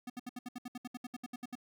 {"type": "tone bursts", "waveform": "square", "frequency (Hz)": 246.9, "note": "B3", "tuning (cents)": 0, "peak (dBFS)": -40, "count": 16, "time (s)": [0.07, 1.554], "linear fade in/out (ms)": 5, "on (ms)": 29, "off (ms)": 68, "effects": []}